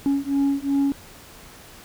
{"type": "beating tone pair", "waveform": "sine", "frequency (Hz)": [277.2, 279.9], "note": ["C#4", "C#4"], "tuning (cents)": [0, 17], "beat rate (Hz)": 2.7, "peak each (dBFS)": -20, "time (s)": [0.06, 0.92], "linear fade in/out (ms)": 0, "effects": ["tanh soft clip ceiling -16 dBFS", "pink hiss -45 dBFS RMS until 1.84 s"]}